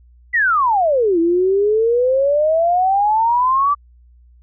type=exponential two-way sweep; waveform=sine; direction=down then up; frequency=2013 to 328.1 to 1175 Hz; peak=-12 dBFS; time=0.33-3.75 s; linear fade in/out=20 ms; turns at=1.19 s; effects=added 60 Hz sine -45 dBFS peak until 4.42 s